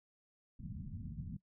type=low-pass noise; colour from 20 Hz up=white; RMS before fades=-45 dBFS; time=0.59-1.37 s; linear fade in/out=5 ms; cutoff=220 Hz; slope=48 dB/octave; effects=noise-tail reverb RT60 0.1 s tail -20 dB re dry